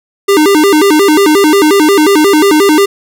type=tone with vibrato; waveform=square; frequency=349.2 Hz; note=F4; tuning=in tune; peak=-5 dBFS; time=0.28-2.86 s; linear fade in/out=10 ms; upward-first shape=square; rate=5.6 Hz; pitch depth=230 cents each way; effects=none